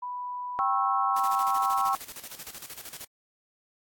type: tone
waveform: sine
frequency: 987.8 Hz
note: B5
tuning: in tune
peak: -32 dBFS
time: 0.02-1.92 s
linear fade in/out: 10 ms
type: chord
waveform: sine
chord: C# diminished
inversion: second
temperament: equal with one note detuned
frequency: 784 / 1091.6 / 1318.5 Hz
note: G5 / C#6 / E6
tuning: 0 / -27 / 0 cents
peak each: -28 / -26 / -30 dBFS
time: 0.59-1.95 s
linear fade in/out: 0 ms
type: noise with tremolo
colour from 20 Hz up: white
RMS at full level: -40 dBFS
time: 1.16-3.05 s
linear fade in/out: 5 ms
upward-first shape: square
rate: 13 Hz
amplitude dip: 70%
effects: AAC 64 kbps